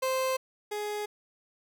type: tone pair in turn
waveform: 30% pulse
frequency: 522 / 417.7 Hz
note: C5 / G#4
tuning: -4 / +10 cents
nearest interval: major third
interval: 386 cents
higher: first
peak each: -24 / -29 dBFS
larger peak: first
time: 0.02-0.37 / 0.71-1.06 s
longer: neither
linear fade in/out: 10 ms
effects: none